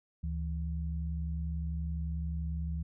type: tone pair together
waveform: sine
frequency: 73.41 / 164.81 Hz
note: D2 / E3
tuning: 0 / 0 cents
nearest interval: octave + major second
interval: 1400 cents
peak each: -33 / -38 dBFS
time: 0.23-2.83 s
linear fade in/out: 10 ms
effects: none